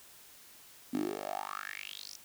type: tone with high-pass filter sweep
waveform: 10% pulse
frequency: 49.93 Hz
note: G1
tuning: 33 cents sharp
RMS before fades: -39 dBFS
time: 0.93-2.17 s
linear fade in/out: 10 ms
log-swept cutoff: 250 to 6000 Hz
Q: 6.3
effects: white hiss -56 dBFS RMS until 2.24 s